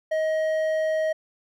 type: tone with hard clipping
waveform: sine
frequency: 630 Hz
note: D#5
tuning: 21 cents sharp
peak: -23 dBFS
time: 0.11-1.13 s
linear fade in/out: 10 ms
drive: 6 dB
effects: none